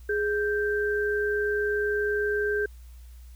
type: tone pair together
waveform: sine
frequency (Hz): 416.2 / 1568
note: G#4 / G6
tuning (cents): +4 / 0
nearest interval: octave + major seventh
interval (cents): 2296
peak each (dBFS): -25 / -28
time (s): 0.09-2.66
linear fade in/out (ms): 5
effects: added 60 Hz sine -43 dBFS peak until 3.35 s + white hiss -61 dBFS RMS until 3.35 s